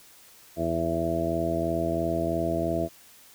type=harmonic tone; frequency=83 Hz; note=E2; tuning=12 cents sharp; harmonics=1 / 2 / 3 / 4 / 5 / 6 / 7 / 8; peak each=-35 / -33 / -35 / -30 / -37 / -38 / -36 / -28 dBFS; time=0.56-2.89 s; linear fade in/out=50 ms; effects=white hiss -53 dBFS RMS until 3.34 s